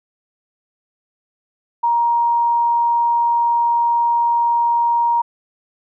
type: tone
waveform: sine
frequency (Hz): 941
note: A#5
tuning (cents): +16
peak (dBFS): -13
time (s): 1.83-5.22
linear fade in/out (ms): 10
effects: none